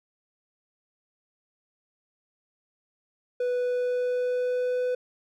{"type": "tone with pitch glide", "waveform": "triangle", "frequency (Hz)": [493.9, 499.4], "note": ["B4", "B4"], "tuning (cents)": [0, 19], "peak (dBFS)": -22, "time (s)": [3.4, 4.95], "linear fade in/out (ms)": 5, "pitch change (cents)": 19, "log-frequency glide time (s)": [3.55, 4.83], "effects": []}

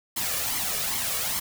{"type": "noise with flanger", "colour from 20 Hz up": "white", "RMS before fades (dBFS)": -28, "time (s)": [0.16, 1.4], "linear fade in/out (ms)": 10, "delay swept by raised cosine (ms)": [0.94, 1.75], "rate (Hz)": 2.5, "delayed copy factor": 0.6, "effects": []}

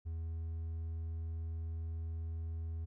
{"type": "tone with hard clipping", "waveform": "triangle", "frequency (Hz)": 81.8, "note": "E2", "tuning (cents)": -13, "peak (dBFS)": -38, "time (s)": [0.05, 2.86], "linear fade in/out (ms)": 20, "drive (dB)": 5, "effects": []}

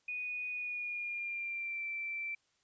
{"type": "tone with pitch glide", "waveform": "sine", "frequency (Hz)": [2474, 2339], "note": ["D#7", "D7"], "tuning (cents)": [-10, -8], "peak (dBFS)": -36, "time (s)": [0.08, 2.35], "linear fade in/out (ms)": 5, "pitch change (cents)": -98, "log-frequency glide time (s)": [0.53, 1.85], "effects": ["white hiss -75 dBFS RMS until 2.63 s", "resampled to 16000 Hz"]}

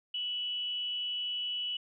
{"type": "tone with frequency modulation", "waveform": "sine", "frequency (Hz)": 2956, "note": "F#7", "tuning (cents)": -2, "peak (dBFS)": -32, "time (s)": [0.14, 1.77], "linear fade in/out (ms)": 5, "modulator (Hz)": 317, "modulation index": 0.22, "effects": []}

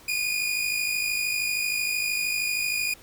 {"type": "tone pair together", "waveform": "sawtooth", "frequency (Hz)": [2436, 2489], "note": ["D#7", "D#7"], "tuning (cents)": [-37, 0], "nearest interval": "unison", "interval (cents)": 37, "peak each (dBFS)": [-23, -26], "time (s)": [0.08, 2.94], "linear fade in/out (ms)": 5, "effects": ["pink hiss -51 dBFS RMS until 3.02 s"]}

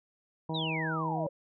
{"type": "harmonic tone", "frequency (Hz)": 160, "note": "D#3", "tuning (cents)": 49, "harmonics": [1, 2, 3, 4, 5, 6], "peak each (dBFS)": [-34, -38, -41, -43, -43, -40], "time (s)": [0.49, 1.27], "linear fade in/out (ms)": 5}
{"type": "exponential sweep", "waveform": "sine", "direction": "down", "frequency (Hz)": [3998, 530], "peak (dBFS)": -33, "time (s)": [0.54, 1.29], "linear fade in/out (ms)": 10}
{"effects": []}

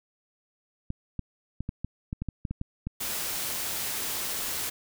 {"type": "clicks", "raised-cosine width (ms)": 5, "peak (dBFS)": -19, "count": 12, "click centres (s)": [0.904, 1.193, 1.606, 1.691, 1.846, 2.129, 2.22, 2.287, 2.452, 2.51, 2.614, 2.87]}
{"type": "noise", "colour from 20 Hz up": "white", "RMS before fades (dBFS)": -32, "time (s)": [3, 4.7], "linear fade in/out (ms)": 10}
{"effects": []}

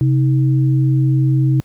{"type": "tone pair together", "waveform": "sine", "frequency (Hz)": [132.9, 316.1], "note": ["C3", "D#4"], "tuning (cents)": [27, 27], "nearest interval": "octave + minor third", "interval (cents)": 1500, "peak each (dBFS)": [-11, -21], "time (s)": [0.01, 1.6], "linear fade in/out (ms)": 0, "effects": ["pink hiss -54 dBFS RMS until 1.64 s", "high-pass 60 Hz 12 dB/octave"]}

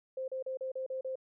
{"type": "tone bursts", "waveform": "sine", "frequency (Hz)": 523, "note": "C5", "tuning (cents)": -1, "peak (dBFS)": -34, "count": 7, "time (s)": [0.17, 1.156], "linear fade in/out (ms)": 5, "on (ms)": 110, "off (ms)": 36, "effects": []}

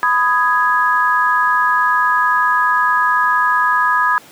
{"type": "chord", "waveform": "sine", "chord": "G# minor", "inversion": "first", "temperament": "just", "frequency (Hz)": [996.7, 1245.9, 1661.2], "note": ["B5", "D#6", "G#6"], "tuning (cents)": [16, 2, 0], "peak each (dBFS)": -16, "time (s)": [0.03, 4.18], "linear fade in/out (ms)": 0, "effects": ["pink hiss -42 dBFS RMS until 4.31 s", "high-pass 200 Hz 12 dB/octave"]}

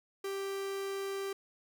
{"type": "tone", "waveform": "45% pulse", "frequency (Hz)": 392, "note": "G4", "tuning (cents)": 0, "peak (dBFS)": -35, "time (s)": [0.24, 1.33], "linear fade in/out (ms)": 5, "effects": []}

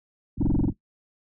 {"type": "tone with frequency modulation", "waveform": "sine", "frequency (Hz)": 155.56, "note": "D#3", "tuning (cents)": 0, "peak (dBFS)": -17, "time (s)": [0.37, 0.73], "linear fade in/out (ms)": 50, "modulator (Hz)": 22, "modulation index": 7.4, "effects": ["noise-tail reverb RT60 0.1 s tail -17 dB re dry", "tanh soft clip ceiling -18 dBFS"]}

